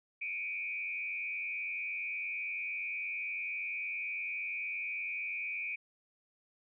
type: tone with frequency modulation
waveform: sine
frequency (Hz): 2385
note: D7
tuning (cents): +26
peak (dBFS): -35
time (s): 0.21-5.76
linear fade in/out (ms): 10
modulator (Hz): 88.8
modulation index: 1.4
effects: none